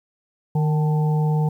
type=harmonic tone with a mistuned harmonic; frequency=153.2 Hz; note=D#3; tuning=27 cents flat; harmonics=1 / 3 / 5 / 6; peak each=-17 / -30 / -33 / -33 dBFS; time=0.55-1.49 s; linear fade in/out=5 ms; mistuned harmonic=6; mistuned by=-79 cents; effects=9-bit